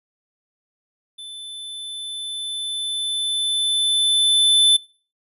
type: tone with level ramp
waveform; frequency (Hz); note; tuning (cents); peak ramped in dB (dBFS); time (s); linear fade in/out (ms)
square; 3520; A7; 0; -34 to -11; 1.18-4.77; 10
effects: noise-tail reverb RT60 0.4 s tail -24 dB re dry + resampled to 32000 Hz